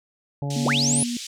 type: harmonic tone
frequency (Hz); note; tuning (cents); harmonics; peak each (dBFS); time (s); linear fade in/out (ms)
141.6; C#3; +37; 1 / 2 / 3 / 4 / 5 / 6; -25 / -35 / -39 / -37 / -41 / -40; 0.42-1.03; 2
type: band-pass noise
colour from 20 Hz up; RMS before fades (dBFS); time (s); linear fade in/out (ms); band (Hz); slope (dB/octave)
white; -35; 0.5-1.27; 5; 2600 to 7400; 24
type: tone with tremolo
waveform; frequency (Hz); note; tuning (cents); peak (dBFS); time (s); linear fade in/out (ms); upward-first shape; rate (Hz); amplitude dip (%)
sine; 239.4; A#3; +46; -23; 0.56-1.17; 2; sine; 3.2; 25
type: linear sweep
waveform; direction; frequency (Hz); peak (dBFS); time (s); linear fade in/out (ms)
sine; up; 109.1 to 10548; -20; 0.65-1.04; 5
effects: none